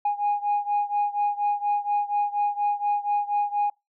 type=beating tone pair; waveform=sine; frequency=822 / 826.2 Hz; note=G#5 / G#5; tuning=-18 / -9 cents; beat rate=4.2 Hz; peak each=-23 / -25 dBFS; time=0.05-3.7 s; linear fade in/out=5 ms; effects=noise-tail reverb RT60 0.2 s tail -26 dB re dry + tanh soft clip ceiling -17 dBFS